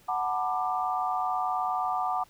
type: chord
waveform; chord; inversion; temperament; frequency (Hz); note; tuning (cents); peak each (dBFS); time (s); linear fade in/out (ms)
sine; B minor seventh; second; just; 740.8 / 889 / 987.8 / 1185.3; F#5 / A5 / B5 / D6; +2 / +18 / 0 / +16; -29 / -34 / -35 / -31; 0.08-2.24; 10
effects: pink hiss -59 dBFS RMS until 2.29 s